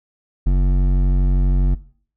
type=tone with hard clipping; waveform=sine; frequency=46.25 Hz; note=F#1; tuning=in tune; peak=-14 dBFS; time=0.46-1.75 s; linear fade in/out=10 ms; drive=11 dB; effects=noise-tail reverb RT60 0.5 s tail -19 dB re dry